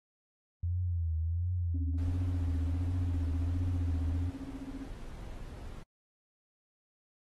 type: tone with vibrato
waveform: sine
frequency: 84.9 Hz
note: F2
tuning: 48 cents flat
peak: -29 dBFS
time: 0.63-4.3 s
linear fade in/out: 5 ms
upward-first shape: triangle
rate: 1.4 Hz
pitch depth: 120 cents each way
type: tone with tremolo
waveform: sine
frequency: 270.2 Hz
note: C#4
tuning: 44 cents flat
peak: -37 dBFS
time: 1.74-4.88 s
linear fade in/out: 5 ms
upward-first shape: sine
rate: 15 Hz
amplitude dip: 90%
type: noise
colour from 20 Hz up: brown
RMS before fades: -44 dBFS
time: 1.98-5.83 s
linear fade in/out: 5 ms
effects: AAC 32 kbps